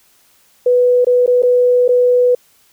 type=tone with dropouts; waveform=sine; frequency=493.9 Hz; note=B4; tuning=in tune; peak=-8 dBFS; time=0.66-2.35 s; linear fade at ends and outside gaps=5 ms; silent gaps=1.047-1.068 / 1.263-1.276 / 1.423-1.432 / 1.88-1.889 s; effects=white hiss -53 dBFS RMS until 2.72 s